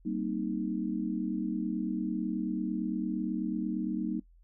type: chord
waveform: sine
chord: C minor seventh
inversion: second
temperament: equal with one note detuned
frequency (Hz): 193.3 / 233.1 / 261.6 / 311.1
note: G3 / Bb3 / C4 / Eb4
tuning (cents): -24 / 0 / 0 / 0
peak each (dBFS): -35 / -34 / -40 / -34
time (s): 0.05-4.2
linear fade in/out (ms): 10
effects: noise-tail reverb RT60 0.1 s tail -20 dB re dry + added 42 Hz sine -56 dBFS peak until 4.43 s